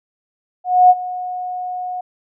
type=tone with ADSR envelope; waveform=sine; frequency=728 Hz; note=F#5; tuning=28 cents flat; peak=-4 dBFS; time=0.64-2.01 s; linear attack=260 ms; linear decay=40 ms; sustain=-18 dB; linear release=7 ms; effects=none